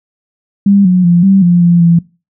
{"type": "tone with pitch steps", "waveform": "sine", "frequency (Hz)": [199.7, 181.9, 173.4, 194.2, 174.8, 172.6, 169.3], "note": ["G3", "F#3", "F3", "G3", "F3", "F3", "E3"], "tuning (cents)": [32, -29, -12, -16, 2, -20, 46], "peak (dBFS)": -4, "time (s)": [0.66, 1.99], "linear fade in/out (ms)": 5, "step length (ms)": 190, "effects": ["noise-tail reverb RT60 0.3 s tail -22 dB re dry"]}